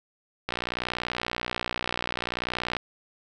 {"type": "click train", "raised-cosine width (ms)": 0.3, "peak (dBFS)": -12, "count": 139, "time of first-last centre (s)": [0.49, 2.767], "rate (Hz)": 60.6, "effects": []}